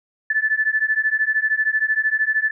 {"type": "beating tone pair", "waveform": "sine", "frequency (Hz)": [1739, 1752], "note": ["A6", "A6"], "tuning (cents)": [-21, -8], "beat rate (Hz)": 13, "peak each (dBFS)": -20, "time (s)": [0.3, 2.51], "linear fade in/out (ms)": 5, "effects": []}